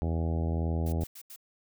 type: harmonic tone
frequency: 81.9 Hz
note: E2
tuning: 11 cents flat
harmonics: 1 / 2 / 3 / 4 / 5 / 6 / 7 / 8 / 9 / 10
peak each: -28 / -34 / -38 / -40 / -42 / -44 / -45 / -46 / -47 / -48 dBFS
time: 0.02-1.04 s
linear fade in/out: 0 ms
type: noise bursts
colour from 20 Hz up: blue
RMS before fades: -46 dBFS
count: 4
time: 0.86-1.362 s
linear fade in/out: 5 ms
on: 64 ms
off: 82 ms
effects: none